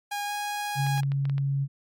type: tone with pitch glide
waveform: sawtooth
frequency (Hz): 818 to 825.1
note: G#5 to G#5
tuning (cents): -26 to -12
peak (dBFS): -25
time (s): 0.11-1.01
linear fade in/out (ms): 10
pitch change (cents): +14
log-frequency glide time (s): 0.25-0.32
type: tone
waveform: sine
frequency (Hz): 138.59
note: C#3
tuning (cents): 0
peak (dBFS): -23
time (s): 0.75-1.68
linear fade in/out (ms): 50
type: clicks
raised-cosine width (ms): 0.3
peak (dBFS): -25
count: 7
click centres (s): 0.866 / 0.98 / 1.033 / 1.119 / 1.254 / 1.297 / 1.381
effects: MP3 64 kbps